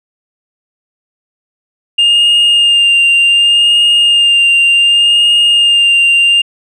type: tone with vibrato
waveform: sine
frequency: 2813 Hz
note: F7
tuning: 12 cents sharp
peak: -3 dBFS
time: 1.98-6.42 s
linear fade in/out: 10 ms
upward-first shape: sine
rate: 0.67 Hz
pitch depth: 19 cents each way
effects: tanh soft clip ceiling -4 dBFS